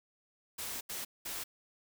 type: noise bursts at uneven times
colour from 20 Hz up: white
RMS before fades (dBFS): -40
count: 3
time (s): 0.58-0.81 / 0.89-1.05 / 1.25-1.44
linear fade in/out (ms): 10
effects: none